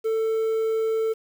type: tone with quantisation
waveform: triangle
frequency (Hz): 444.4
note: A4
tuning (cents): +17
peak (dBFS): -19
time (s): 0.04-1.14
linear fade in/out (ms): 20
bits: 8
effects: none